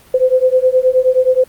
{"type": "beating tone pair", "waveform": "sine", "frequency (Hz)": [508, 517.5], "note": ["B4", "C5"], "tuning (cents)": [49, -19], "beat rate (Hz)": 9.5, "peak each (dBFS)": -12, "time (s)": [0.14, 1.44], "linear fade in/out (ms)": 5, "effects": ["pink hiss -45 dBFS RMS until 1.48 s", "Opus 32 kbps"]}